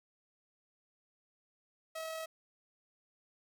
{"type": "tone with amplitude modulation", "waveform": "sawtooth", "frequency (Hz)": 643, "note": "E5", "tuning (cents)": -43, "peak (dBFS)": -34, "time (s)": [1.95, 2.26], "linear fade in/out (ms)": 10, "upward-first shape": "sine", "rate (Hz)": 39.8, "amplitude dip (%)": 30, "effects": []}